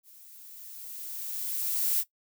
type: noise with level ramp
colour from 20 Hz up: violet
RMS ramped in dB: -54 to -25 dBFS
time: 0.03-2.04 s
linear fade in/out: 50 ms
effects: noise-tail reverb RT60 0.1 s tail -17 dB re dry